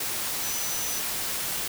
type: tone in noise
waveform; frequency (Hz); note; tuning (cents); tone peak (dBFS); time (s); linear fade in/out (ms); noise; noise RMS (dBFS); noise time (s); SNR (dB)
sine; 6000; F#8; +23; -33; 0.43-1; 5; white; -30; 0-1.68; -6
effects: none